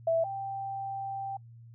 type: tone pair in turn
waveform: sine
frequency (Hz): 659.3 / 784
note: E5 / G5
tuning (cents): 0 / 0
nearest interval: minor third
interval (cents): 300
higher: second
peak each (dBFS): -23 / -33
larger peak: first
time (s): 0.07-0.24 / 0.24-1.37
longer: second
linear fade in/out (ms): 5
effects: noise-tail reverb RT60 0.1 s tail -25 dB re dry + added 116 Hz sine -48 dBFS peak until 1.74 s